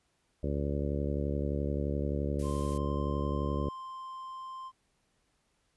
harmonic tone, 71.6 Hz, D2, 43 cents flat, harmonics 1 / 2 / 3 / 4 / 5 / 6 / 7 / 8, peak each -33 / -36 / -38 / -39 / -40 / -41 / -41 / -42 dBFS, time 0.43-3.69 s, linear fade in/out 5 ms
blue noise, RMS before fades -47 dBFS, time 2.39-2.78 s, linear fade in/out 5 ms
triangle tone, 1046.5 Hz, C6, in tune, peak -38 dBFS, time 2.42-4.72 s, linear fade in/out 50 ms
effects pink hiss -74 dBFS RMS until 5.76 s + resampled to 24000 Hz

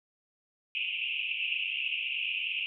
pink band-pass noise, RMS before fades -33 dBFS, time 0.75-2.66 s, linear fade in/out 0 ms, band 2500 to 2900 Hz, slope 96 dB/octave, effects none

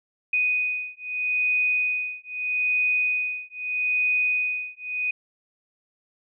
sine beating tone pair, 2489 / 2489.79 Hz, D#7 / D#7, 0 / +1 cents, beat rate 0.79 Hz, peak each -25 dBFS, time 0.33-5.11 s, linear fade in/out 5 ms, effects none

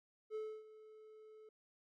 triangle tone with ADSR envelope, 433.5 Hz, A4, 26 cents flat, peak -37 dBFS, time 0.3-1.49 s, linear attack 51 ms, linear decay 280 ms, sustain -17 dB, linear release 3 ms, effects none

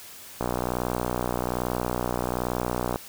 click train, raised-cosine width 1 ms, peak -12 dBFS, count 157, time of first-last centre 0.41-2.959 s, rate 61.2 Hz, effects white hiss -44 dBFS RMS until 3.08 s

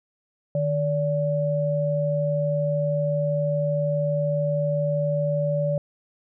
sine tone pair together, 152.12 / 577 Hz, D#3 / D5, -39 / -31 cents, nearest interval octave + major seventh, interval 2308 cents, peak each -24 / -23 dBFS, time 0.55-5.78 s, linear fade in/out 2 ms, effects none

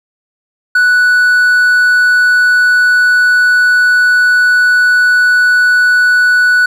triangle tone, 1480 Hz, F#6, in tune, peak -4 dBFS, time 0.75-6.66 s, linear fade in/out 5 ms, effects none

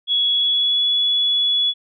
sine tone with pitch glide, 3362 to 3399 Hz, G#7 to G#7, +20 to +39 cents, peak -15 dBFS, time 0.07-1.74 s, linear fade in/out 50 ms, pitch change +19 cents, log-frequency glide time 0.32-0.84 s, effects none

